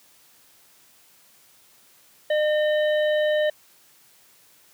harmonic tone with a mistuned harmonic, 607 Hz, D#5, 43 cents flat, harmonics 1 / 3 / 5 / 6, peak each -19 / -29 / -35 / -41 dBFS, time 2.3-3.5 s, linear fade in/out 5 ms, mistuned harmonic 6, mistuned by +91 cents, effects white hiss -56 dBFS RMS until 4.73 s + high-pass 80 Hz 12 dB/octave

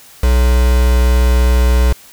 triangle tone with quantisation, 61.6 Hz, B1, 4 cents flat, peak -6 dBFS, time 0.23-1.93 s, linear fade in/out 5 ms, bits 3, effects white hiss -41 dBFS RMS until 2.12 s

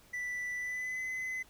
triangle tone with pitch glide, 1975.5 to 2030 Hz, B6 to B6, 0 to +47 cents, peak -33 dBFS, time 0.13-1.43 s, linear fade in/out 10 ms, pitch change +47 cents, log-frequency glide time 0.56-1.04 s, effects pink hiss -61 dBFS RMS until 1.49 s

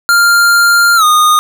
square tone with pitch glide, 1396.9 to 1230.2 Hz, F6 to D#6, 0 to -20 cents, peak -6 dBFS, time 0.09-1.39 s, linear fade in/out 0 ms, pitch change -220 cents, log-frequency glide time 0.96-1.04 s, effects none

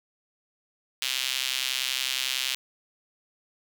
sawtooth tone with high-pass filter, 130.81 Hz, C3, in tune, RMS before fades -29 dBFS, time 1.02-2.55 s, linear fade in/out 0 ms, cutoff 3100 Hz, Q 2, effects none

